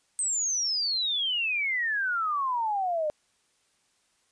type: exponential sweep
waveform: sine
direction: down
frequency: 8372 to 592 Hz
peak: -25 dBFS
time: 0.19-3.1 s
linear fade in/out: 0 ms
effects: white hiss -69 dBFS RMS until 4.31 s + resampled to 22050 Hz